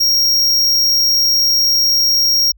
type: tone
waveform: square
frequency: 5588 Hz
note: F8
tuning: in tune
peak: -11 dBFS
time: 0-2.52 s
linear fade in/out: 10 ms
effects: added 50 Hz sine -44 dBFS peak until 2.57 s